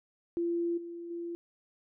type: tone with level steps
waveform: sine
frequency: 341.7 Hz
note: F4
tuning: 38 cents flat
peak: -28 / -39 / -35 dBFS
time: 0.37-1.35 s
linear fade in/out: 0 ms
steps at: 0.77 / 1.1 s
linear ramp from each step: 10 ms
effects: none